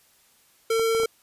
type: tone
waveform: square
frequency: 452.1 Hz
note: A4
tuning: 47 cents sharp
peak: -21 dBFS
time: 0.7-1.06 s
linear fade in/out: 5 ms
type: clicks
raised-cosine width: 1 ms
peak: -22 dBFS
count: 4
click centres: 0.796 / 0.949 / 1 / 1.034 s
effects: white hiss -60 dBFS RMS until 1.22 s + resampled to 32000 Hz